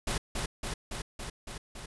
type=noise with echo; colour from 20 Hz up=pink; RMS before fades=-31 dBFS; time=0.07-0.18 s; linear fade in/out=5 ms; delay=280 ms; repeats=6; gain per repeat=-2 dB; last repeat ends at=1.86 s; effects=resampled to 24000 Hz